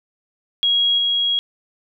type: tone with level steps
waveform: sine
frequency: 3300 Hz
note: G#7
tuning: 12 cents flat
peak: -14 / -16 dBFS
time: 0.63-1.39 s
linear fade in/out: 0 ms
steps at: 0.98 s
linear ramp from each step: 5 ms
effects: none